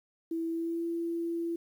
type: tone with pitch glide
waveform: sine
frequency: 329.6 to 336.7 Hz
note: E4 to E4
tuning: 0 to +37 cents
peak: -30 dBFS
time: 0.31-1.56 s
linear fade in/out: 5 ms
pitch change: +37 cents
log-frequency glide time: 0.49-0.85 s
effects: 10-bit